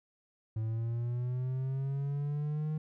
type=linear sweep; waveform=triangle; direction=up; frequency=109.2 to 155.56 Hz; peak=-29 dBFS; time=0.56-2.78 s; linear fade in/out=5 ms; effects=none